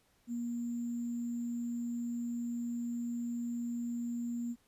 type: tone with sample-and-hold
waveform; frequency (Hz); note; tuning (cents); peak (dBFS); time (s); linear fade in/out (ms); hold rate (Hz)
sine; 237.4; A#3; +32; -34; 0.27-4.56; 50; 7350
effects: pink hiss -71 dBFS RMS until 4.67 s + resampled to 32000 Hz